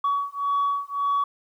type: beating tone pair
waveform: sine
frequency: 1129 / 1130.8 Hz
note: C#6 / C#6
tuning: +31 / +34 cents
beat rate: 1.8 Hz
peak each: -24 dBFS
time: 0.04-1.24 s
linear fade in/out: 5 ms
effects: tanh soft clip ceiling -17 dBFS + 10-bit